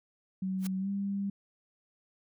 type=tone with pitch glide; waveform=sine; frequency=188.8 to 198.64 Hz; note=F#3 to G3; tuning=+35 to +23 cents; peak=-30 dBFS; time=0.42-1.3 s; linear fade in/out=5 ms; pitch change=+88 cents; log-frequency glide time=0.79-0.89 s
type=noise with exponential growth; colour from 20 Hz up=white; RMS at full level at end=-36 dBFS; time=0.58-0.67 s; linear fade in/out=5 ms; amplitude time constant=18 ms
effects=none